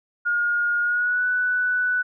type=tone with pitch glide; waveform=sine; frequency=1427 to 1487.6 Hz; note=F6 to F#6; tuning=+37 to +9 cents; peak=-19 dBFS; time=0.25-2.03 s; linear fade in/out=20 ms; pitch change=+72 cents; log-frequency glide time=0.81-1.26 s; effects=none